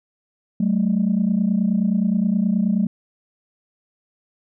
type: tone pair together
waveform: sine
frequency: 188.7 / 218.2 Hz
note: F#3 / A3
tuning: +34 / -14 cents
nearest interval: minor third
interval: 252 cents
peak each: -18 / -18 dBFS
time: 0.6-2.87 s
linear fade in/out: 5 ms
effects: tanh soft clip ceiling -11 dBFS